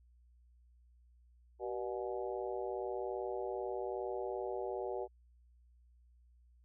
harmonic tone with a mistuned harmonic, 121 Hz, B2, 35 cents flat, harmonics 3 / 4 / 5 / 6 / 7, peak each -40 / -42 / -44 / -46 / -47 dBFS, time 1.59-5.08 s, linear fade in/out 50 ms, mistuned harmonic 3, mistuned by +86 cents, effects added 60 Hz sine -62 dBFS peak until 6.64 s

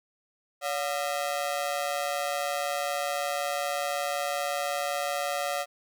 sawtooth ring-modulated tone, 644 Hz, E5, 41 cents flat, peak -21 dBFS, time 0.61-5.66 s, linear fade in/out 50 ms, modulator 72.7 Hz, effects none

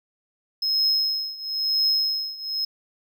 triangle tone with tremolo, 5150 Hz, E8, 41 cents flat, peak -16 dBFS, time 0.62-2.65 s, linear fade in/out 5 ms, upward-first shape triangle, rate 1 Hz, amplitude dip 90%, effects none

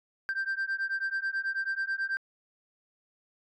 sine beating tone pair, 1568 / 1577.2 Hz, G6 / G6, 0 / +10 cents, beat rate 9.2 Hz, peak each -30 dBFS, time 0.29-2.17 s, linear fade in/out 0 ms, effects tanh soft clip ceiling -26 dBFS

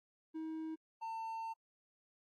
triangle tone pair in turn, 318.3 / 900.3 Hz, D#4 / A5, +39 / +39 cents, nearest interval octave + tritone, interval 1800 cents, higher second, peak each -38 / -38 dBFS, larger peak neither, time 0.34-0.76 / 1.01-1.54 s, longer second, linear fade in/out 20 ms, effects AAC 48 kbps

